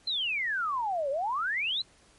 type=exponential two-way sweep; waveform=sine; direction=down then up; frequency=4172 to 530 to 4172 Hz; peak=-27 dBFS; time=0.07-1.82 s; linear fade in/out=5 ms; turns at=1.1 s; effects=pink hiss -60 dBFS RMS until 2.18 s + MP3 48 kbps